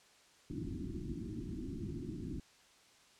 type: low-pass noise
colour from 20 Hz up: white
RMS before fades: -42 dBFS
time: 0.5-2.4 s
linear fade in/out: 2 ms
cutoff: 360 Hz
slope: 96 dB/octave
effects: white hiss -64 dBFS RMS until 3.19 s + low-pass 7000 Hz 12 dB/octave